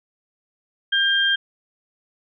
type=tone pair together; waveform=sine; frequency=1597 / 3192 Hz; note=G6 / G7; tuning=+32 / +31 cents; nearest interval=octave; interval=1199 cents; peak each=-19 dBFS; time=0.92-1.36 s; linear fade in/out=10 ms; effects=none